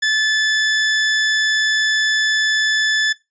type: tone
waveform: sawtooth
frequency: 1739 Hz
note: A6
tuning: 21 cents flat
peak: -11 dBFS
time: 0.02-3.13 s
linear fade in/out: 10 ms
effects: noise-tail reverb RT60 0.2 s tail -17 dB re dry + resampled to 16000 Hz